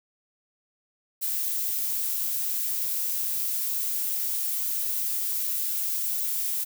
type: noise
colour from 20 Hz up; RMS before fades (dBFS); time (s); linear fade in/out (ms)
violet; -28; 1.21-6.65; 20
effects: none